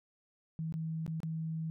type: tone with dropouts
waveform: sine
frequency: 160.8 Hz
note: E3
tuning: 43 cents flat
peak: -34 dBFS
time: 0.59-1.7 s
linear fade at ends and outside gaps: 0 ms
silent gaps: 0.724-0.74 / 1.064-1.078 / 1.203-1.232 s
effects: none